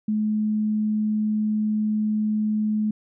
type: tone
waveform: sine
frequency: 213.7 Hz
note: G#3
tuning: 50 cents sharp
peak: -20 dBFS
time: 0.08-2.91 s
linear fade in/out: 5 ms
effects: none